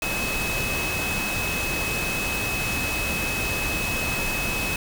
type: tone in noise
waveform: sine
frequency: 2570 Hz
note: E7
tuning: 45 cents flat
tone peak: -27 dBFS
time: 0.02-4.76 s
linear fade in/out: 2 ms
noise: pink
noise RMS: -28 dBFS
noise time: 0.02-4.76 s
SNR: -2 dB
effects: none